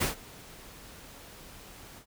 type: noise with ADSR envelope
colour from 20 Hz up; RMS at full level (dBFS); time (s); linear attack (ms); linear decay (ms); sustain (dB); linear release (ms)
pink; -26; 0-2.06; 18; 130; -23; 83
effects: none